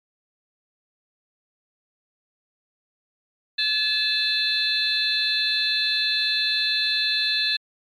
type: tone cluster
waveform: sine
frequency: 1717 / 2625 / 3536 / 4023 / 4252 Hz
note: A6 / E7 / A7 / B7 / C8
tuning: -43 / -8 / +8 / +31 / +27 cents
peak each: -27 / -28 / -25 / -24 / -28 dBFS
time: 3.58-7.57 s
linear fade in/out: 10 ms
effects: tanh soft clip ceiling -10 dBFS + MP3 64 kbps